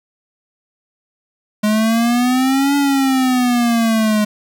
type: exponential two-way sweep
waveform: square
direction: up then down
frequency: 209.4 to 284.9 to 209.4 Hz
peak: -13 dBFS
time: 1.63-4.25 s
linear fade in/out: 10 ms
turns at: 2.76 s
effects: 8-bit